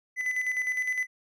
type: tone with tremolo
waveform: triangle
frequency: 2008 Hz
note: B6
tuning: 28 cents sharp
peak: -23 dBFS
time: 0.16-1.07 s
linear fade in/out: 50 ms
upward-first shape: square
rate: 9.8 Hz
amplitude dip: 50%
effects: none